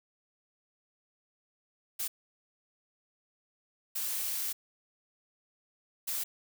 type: noise bursts at uneven times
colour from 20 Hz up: blue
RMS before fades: -34 dBFS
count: 3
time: 1.99-2.08 / 3.95-4.53 / 6.07-6.24 s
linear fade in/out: 10 ms
effects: none